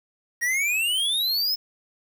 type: exponential sweep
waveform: square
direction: up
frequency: 1864.7 to 5274 Hz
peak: -22 dBFS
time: 0.41-1.56 s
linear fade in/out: 20 ms
effects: 8-bit